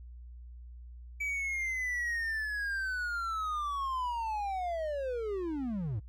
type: linear sweep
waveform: triangle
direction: down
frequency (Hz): 2302 to 92.5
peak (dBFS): -30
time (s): 1.2-6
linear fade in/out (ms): 10
effects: noise-tail reverb RT60 0.1 s tail -21 dB re dry + added 60 Hz sine -45 dBFS peak until 6.08 s